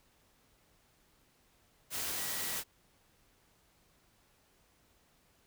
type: tone in noise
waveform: sine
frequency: 1931 Hz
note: B6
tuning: 39 cents flat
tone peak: -48 dBFS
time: 2.15-2.61 s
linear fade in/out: 50 ms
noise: white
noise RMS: -37 dBFS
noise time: 1.9-2.64 s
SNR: -14 dB
effects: pink hiss -69 dBFS RMS until 5.46 s